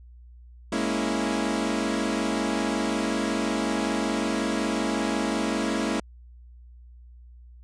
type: chord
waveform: sawtooth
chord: A# half-diminished seventh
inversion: third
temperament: equal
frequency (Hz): 207.7 / 233.1 / 277.2 / 329.6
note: G#3 / A#3 / C#4 / E4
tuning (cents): 0 / 0 / 0 / 0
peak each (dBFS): -26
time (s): 0.72-6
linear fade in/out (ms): 5
effects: added 60 Hz sine -45 dBFS peak until 7.63 s + resampled to 22050 Hz